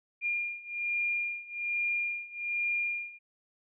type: beating tone pair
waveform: sine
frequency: 2408 / 2409.2 Hz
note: D7 / D7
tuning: +43 / +44 cents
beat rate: 1.2 Hz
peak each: -34 / -32 dBFS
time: 0.21-3.19 s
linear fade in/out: 50 ms
effects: none